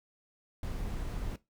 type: noise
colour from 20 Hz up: brown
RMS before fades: -36 dBFS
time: 0.63-1.36 s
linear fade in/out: 2 ms
effects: noise-tail reverb RT60 0.2 s tail -17 dB re dry